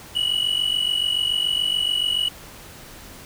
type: tone pair together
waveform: triangle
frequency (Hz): 2913 / 2960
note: F#7 / F#7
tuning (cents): -28 / 0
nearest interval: unison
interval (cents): 28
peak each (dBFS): -21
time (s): 0.15-2.29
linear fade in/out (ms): 10
effects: pink hiss -42 dBFS RMS until 3.25 s